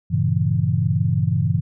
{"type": "chord", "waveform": "sine", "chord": "G diminished seventh", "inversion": "none", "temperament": "equal", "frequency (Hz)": [98, 116.54, 138.59, 164.81], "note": ["G2", "Bb2", "Db3", "Fb3"], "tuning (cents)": [0, 0, 0, 0], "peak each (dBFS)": -22, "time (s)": [0.1, 1.61], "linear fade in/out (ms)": 20, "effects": []}